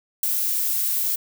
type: noise with ADSR envelope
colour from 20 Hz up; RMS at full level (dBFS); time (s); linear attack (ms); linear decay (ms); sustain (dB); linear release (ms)
violet; -18; 0.23-1.16; 3; 6; -5; 8
effects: none